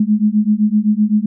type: beating tone pair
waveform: sine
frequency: 207.7 / 215.5 Hz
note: G#3 / A3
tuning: 0 / -36 cents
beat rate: 7.8 Hz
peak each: -14 dBFS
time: 0-1.26 s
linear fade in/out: 5 ms
effects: none